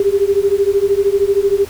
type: beating tone pair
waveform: sine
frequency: 392 / 405 Hz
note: G4 / G#4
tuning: 0 / -43 cents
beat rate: 13 Hz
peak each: -14 dBFS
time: 0-1.65 s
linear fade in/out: 2 ms
effects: added 82 Hz sine -40 dBFS peak until 1.69 s + pink hiss -36 dBFS RMS until 1.69 s